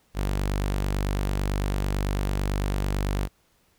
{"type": "tone", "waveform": "sawtooth", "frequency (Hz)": 49, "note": "G1", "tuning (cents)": 0, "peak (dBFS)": -20, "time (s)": [0.14, 3.29], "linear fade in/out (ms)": 50, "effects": ["pink hiss -65 dBFS RMS until 3.78 s"]}